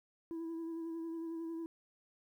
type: tone with vibrato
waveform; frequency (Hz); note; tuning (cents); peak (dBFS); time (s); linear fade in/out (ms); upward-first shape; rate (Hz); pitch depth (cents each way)
sine; 329.6; E4; 0; -36; 0.31-1.66; 0; sine; 11; 24
effects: tanh soft clip ceiling -38 dBFS + 12-bit